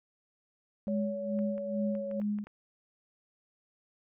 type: tone with tremolo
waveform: sine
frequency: 207.7 Hz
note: G#3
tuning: in tune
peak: -28 dBFS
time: 0.87-2.44 s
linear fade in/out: 0 ms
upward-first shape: sine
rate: 2.3 Hz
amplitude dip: 80%
type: tone with pitch glide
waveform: sine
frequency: 564 to 556.6 Hz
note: C#5 to C#5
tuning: +30 to +7 cents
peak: -34 dBFS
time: 0.88-2.2 s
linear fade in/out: 0 ms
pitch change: -23 cents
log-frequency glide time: 1.75-2 s
type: clicks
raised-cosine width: 0.5 ms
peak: -37 dBFS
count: 7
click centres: 1.39 / 1.58 / 1.952 / 2.113 / 2.216 / 2.387 / 2.47 s
effects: none